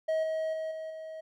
triangle tone with level steps, 636 Hz, D#5, 38 cents sharp, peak -24 / -27 / -30 / -34 / -37 dBFS, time 0.08-1.21 s, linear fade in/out 10 ms, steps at 0.23 / 0.53 / 0.71 / 0.9 s, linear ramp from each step 5 ms, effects none

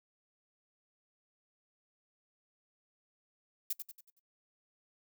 violet noise with echo, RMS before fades -34 dBFS, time 3.7-3.73 s, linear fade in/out 5 ms, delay 93 ms, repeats 5, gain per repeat -7 dB, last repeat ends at 4.195 s, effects noise-tail reverb RT60 0.1 s tail -22 dB re dry

